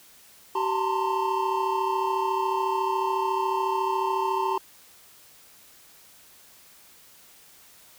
triangle tone cluster, 382.9 / 884 / 918 / 1044 Hz, G4 / A5 / A#5 / C6, -41 / +8 / -27 / -4 cents, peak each -27 dBFS, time 0.55-4.58 s, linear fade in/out 5 ms, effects white hiss -53 dBFS RMS until 7.98 s

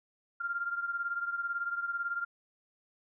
sine beating tone pair, 1390 / 1408 Hz, F6 / F6, -9 / +14 cents, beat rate 18 Hz, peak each -33 / -38 dBFS, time 0.4-2.25 s, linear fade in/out 10 ms, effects none

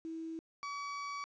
sine / 35% pulse tone pair in turn, 325.1 / 1138.6 Hz, E4 / C#6, -24 / +46 cents, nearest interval octave + minor seventh, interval 2170 cents, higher second, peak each -39 / -37 dBFS, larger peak second, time 0.05-0.39 / 0.63-1.24 s, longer second, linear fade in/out 0 ms, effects resampled to 16000 Hz + 11-bit

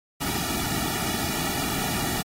pink noise with comb filter, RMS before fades -28 dBFS, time 0.2-2.23 s, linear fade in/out 20 ms, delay 1.9 ms, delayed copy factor -0.9, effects AAC 48 kbps

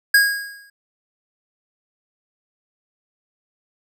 square tone with exponential decay, 1639 Hz, G#6, 23 cents flat, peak -9 dBFS, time 0.14-0.7 s, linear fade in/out 5 ms, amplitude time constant 120 ms, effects none

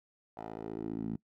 10% pulse tone with band-pass filter sweep, 55 Hz, A1, in tune, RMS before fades -39 dBFS, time 0.37-1.16 s, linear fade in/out 5 ms, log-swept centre 700 to 210 Hz, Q 2.5, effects noise-tail reverb RT60 0.1 s tail -22 dB re dry

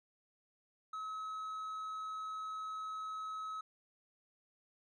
triangle tone, 1284 Hz, E6, 46 cents flat, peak -38 dBFS, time 0.93-3.61 s, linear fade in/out 5 ms, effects resampled to 22050 Hz

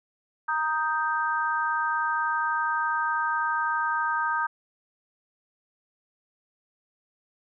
sine chord, Eb major, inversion second, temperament equal, 932.3 / 1244.5 / 1568 Hz, Bb5 / Eb6 / G6, 0 / 0 / 0 cents, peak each -28 dBFS, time 0.48-4.47 s, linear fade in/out 10 ms, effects none

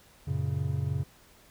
triangle chord, F# major, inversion none, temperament just, 92.5 / 115.62 / 138.75 Hz, F#2 / A#2 / C#3, 0 / -14 / +2 cents, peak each -30 / -33 / -28 dBFS, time 0.27-1.04 s, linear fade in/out 10 ms, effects pink hiss -58 dBFS RMS until 1.5 s

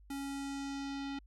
square tone with low-pass filter sweep, 277.2 Hz, C#4, in tune, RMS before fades -40 dBFS, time 0.1-1.19 s, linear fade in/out 5 ms, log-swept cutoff 12000 to 3700 Hz, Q 1.6, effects added 50 Hz sine -56 dBFS peak until 1.26 s

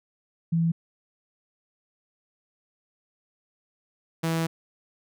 sine / sawtooth tone pair in turn, 166 / 163.71 Hz, E3 / E3, +12 / -12 cents, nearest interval unison, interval 24 cents, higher first, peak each -20 dBFS, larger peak neither, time 0.52-0.72 / 4.23-4.47 s, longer second, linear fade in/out 10 ms, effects none

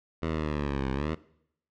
10% pulse linear two-way sweep, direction down then up, 82 to 65.41 to 82 Hz, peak -20 dBFS, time 0.22-1.15 s, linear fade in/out 10 ms, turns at 0.91 s, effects noise-tail reverb RT60 0.7 s tail -20 dB re dry + low-pass 3000 Hz 12 dB/octave

